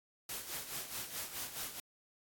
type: noise with tremolo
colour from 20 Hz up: white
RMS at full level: -40 dBFS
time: 0.29-1.8 s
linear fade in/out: 2 ms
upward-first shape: sine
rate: 4.7 Hz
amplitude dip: 65%
effects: AAC 64 kbps